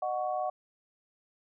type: tone cluster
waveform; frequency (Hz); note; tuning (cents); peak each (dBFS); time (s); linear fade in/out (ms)
sine; 612 / 737 / 1117; D#5 / F#5 / C#6; -29 / -7 / +13; -34 / -31 / -39; 0.02-0.5; 5
effects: none